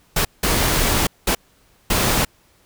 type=noise bursts at uneven times; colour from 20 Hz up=pink; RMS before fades=-18 dBFS; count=4; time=0.16-0.25 / 0.43-1.07 / 1.27-1.35 / 1.9-2.25 s; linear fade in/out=5 ms; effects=pink hiss -57 dBFS RMS until 2.65 s